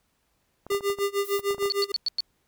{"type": "clicks", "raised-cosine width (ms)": 1, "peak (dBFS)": -27, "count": 12, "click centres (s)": [0.666, 0.717, 0.748, 0.808, 0.901, 0.987, 1.394, 1.508, 1.546, 1.582, 1.626, 1.657]}
{"type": "tone with tremolo", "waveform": "square", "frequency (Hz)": 401, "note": "G4", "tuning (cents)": 39, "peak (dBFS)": -22, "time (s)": [0.7, 1.92], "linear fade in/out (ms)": 5, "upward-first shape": "sine", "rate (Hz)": 6.6, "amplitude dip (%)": 95}
{"type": "noise", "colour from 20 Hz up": "violet", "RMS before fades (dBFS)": -40, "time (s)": [1.24, 1.41], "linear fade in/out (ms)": 10}
{"type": "tone bursts", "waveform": "sine", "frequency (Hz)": 4438, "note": "C#8", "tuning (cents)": 1, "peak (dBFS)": -22, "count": 5, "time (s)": [1.7, 2.205], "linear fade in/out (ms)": 0, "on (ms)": 21, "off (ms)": 100}
{"effects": ["pink hiss -71 dBFS RMS until 2.47 s"]}